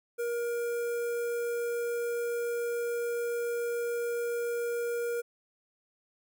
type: tone with notch filter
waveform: square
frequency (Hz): 473.5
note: A#4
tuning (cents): +27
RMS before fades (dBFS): -32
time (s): 0.18-5.22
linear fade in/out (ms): 20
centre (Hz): 3800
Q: 0.52
effects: none